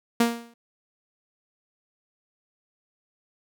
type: tone with exponential decay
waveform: sawtooth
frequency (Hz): 234.2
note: A#3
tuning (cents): +8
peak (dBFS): -12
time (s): 0.2-0.54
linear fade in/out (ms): 5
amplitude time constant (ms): 72
effects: none